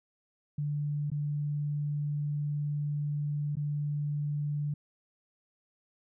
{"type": "tone with dropouts", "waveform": "sine", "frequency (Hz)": 146.83, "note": "D3", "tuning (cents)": 0, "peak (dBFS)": -29, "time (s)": [0.58, 4.74], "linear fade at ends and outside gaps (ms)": 5, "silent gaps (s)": [[1.102, 1.116], [3.555, 3.568]], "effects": []}